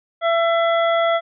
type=harmonic tone; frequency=670 Hz; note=E5; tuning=28 cents sharp; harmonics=1 / 2 / 3 / 5; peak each=-16 / -22 / -26 / -30 dBFS; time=0.21-1.21 s; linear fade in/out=50 ms; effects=none